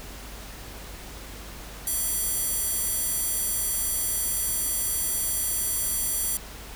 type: tone with high-pass filter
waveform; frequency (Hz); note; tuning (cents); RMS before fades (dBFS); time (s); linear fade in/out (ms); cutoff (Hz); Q
square; 659; E5; -1; -27; 1.87-6.37; 2; 9900; 1.2
effects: added 50 Hz sine -42 dBFS peak until 6.75 s + pink hiss -42 dBFS RMS until 6.75 s